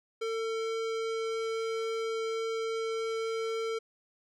square tone with low-pass filter, 449.7 Hz, A4, 38 cents sharp, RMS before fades -33 dBFS, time 0.21-3.79 s, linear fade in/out 10 ms, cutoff 5600 Hz, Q 0.67, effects none

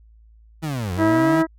30% pulse linear two-way sweep, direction down then up, 164.81 to 86 to 164.81 Hz, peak -21 dBFS, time 0.62-1.43 s, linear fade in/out 20 ms, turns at 0.93 s
harmonic tone, 323.6 Hz, E4, 32 cents flat, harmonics 1 / 2 / 3 / 4 / 5 / 6, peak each -16 / -22 / -26 / -28 / -30 / -32 dBFS, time 0.97-1.47 s, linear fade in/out 50 ms
effects added 55 Hz sine -47 dBFS peak until 1.58 s

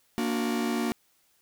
45% pulse chord, Bb augmented, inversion none, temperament just, 233.1 / 291.4 / 364.2 Hz, Bb3 / D4 / F#4, 0 / -13 / -27 cents, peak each -28 / -33 / -33 dBFS, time 0.18-0.92 s, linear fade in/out 0 ms, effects white hiss -67 dBFS RMS until 1.41 s

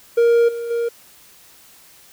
triangle tone with level steps, 468.7 Hz, A#4, 9 cents sharp, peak -9 / -22 / -16 dBFS, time 0.17-0.89 s, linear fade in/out 10 ms, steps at 0.48 / 0.7 s, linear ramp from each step 10 ms, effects white hiss -48 dBFS RMS until 2.12 s

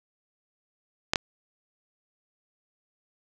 clicks, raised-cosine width 0.2 ms, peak -5 dBFS, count 2, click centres 1.135 / 1.158 s, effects none

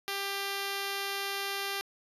5% pulse tone, 396 Hz, G4, 18 cents sharp, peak -21 dBFS, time 0.08-1.81 s, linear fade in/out 0 ms, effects resampled to 32000 Hz

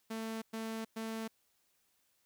sawtooth tone bursts, 223.1 Hz, A3, 24 cents sharp, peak -34 dBFS, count 3, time 0.1-1.28 s, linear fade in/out 10 ms, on 320 ms, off 110 ms, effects white hiss -75 dBFS RMS until 2.25 s

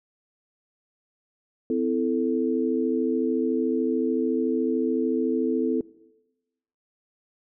sine chord, A minor, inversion first, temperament equal with one note detuned, 255.9 / 329.6 / 440 Hz, C4 / E4 / A4, -38 / 0 / 0 cents, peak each -25 / -27 / -26 dBFS, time 1.7-5.81 s, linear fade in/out 2 ms, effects noise-tail reverb RT60 1.0 s tail -20 dB re dry

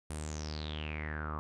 sawtooth tone with low-pass filter sweep, 76.5 Hz, D#2, 29 cents flat, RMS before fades -39 dBFS, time 0.1-1.39 s, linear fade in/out 0 ms, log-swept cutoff 9900 to 1100 Hz, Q 9.4, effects none

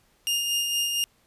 sawtooth tone with tremolo, 2823 Hz, F7, 18 cents sharp, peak -19 dBFS, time 0.27-1.04 s, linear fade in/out 0 ms, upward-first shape sine, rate 4.3 Hz, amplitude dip 35%, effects pink hiss -64 dBFS RMS until 1.26 s + resampled to 32000 Hz

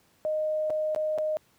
sine tone with dropouts, 618 Hz, D#5, 12 cents flat, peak -25 dBFS, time 0.25-1.37 s, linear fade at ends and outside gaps 0 ms, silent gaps 0.699-0.704 / 0.948-0.961 / 1.178-1.185 s, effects pink hiss -64 dBFS RMS until 1.58 s + high-pass 80 Hz 12 dB/octave

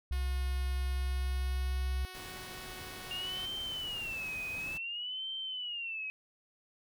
sine tone, 65.41 Hz, C2, in tune, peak -30 dBFS, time 0.11-2.05 s, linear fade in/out 0 ms
5% pulse tone with pitch glide, 361 to 369.9 Hz, F#4 to F#4, -43 to 0 cents, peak -34 dBFS, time 0.12-3.46 s, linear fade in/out 5 ms, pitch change +43 cents, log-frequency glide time 0.92-2.11 s
pink noise, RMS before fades -48 dBFS, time 2.14-4.78 s, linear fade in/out 10 ms
sine tone with vibrato, 2794 Hz, F7, in tune, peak -36 dBFS, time 3.11-6.1 s, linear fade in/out 0 ms, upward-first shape sine, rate 0.56 Hz, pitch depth 190 cents each way
effects none

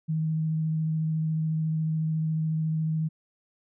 sine tone with vibrato, 158.2 Hz, D#3, 29 cents sharp, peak -24 dBFS, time 0.08-3.09 s, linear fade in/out 20 ms, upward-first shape sine, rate 14 Hz, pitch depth 12 cents each way, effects none

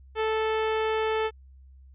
sawtooth tone, 438.6 Hz, A4, 6 cents flat, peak -20 dBFS, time 0.15-1.31 s, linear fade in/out 50 ms, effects added 66 Hz sine -48 dBFS peak until 1.94 s + resampled to 8000 Hz

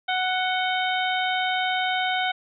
harmonic tone with a mistuned harmonic, 740 Hz, F#5, in tune, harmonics 1 / 2 / 3 / 4 / 5, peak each -25 / -28 / -30 / -31 / -32 dBFS, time 0.08-2.32 s, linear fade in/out 10 ms, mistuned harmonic 4, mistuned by +67 cents, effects none

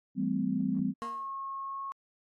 sine chord, A minor seventh, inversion second, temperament equal with one note detuned, 164.81 / 196 / 220 / 257.1 Hz, E3 / G3 / A3 / C4, 0 / 0 / 0 / -30 cents, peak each -37 / -31 / -36 / -31 dBFS, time 0.15-0.94 s, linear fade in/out 50 ms
20% pulse tone with exponential decay, 233.1 Hz, A#3, in tune, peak -33 dBFS, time 1.02-1.35 s, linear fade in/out 0 ms, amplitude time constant 70 ms
sine tone with pitch glide, 1087 to 1093.3 Hz, C#6 to C#6, -34 to -24 cents, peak -35 dBFS, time 1.02-1.92 s, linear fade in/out 0 ms, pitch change +10 cents, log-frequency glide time 1.6-1.8 s
effects AAC 32 kbps

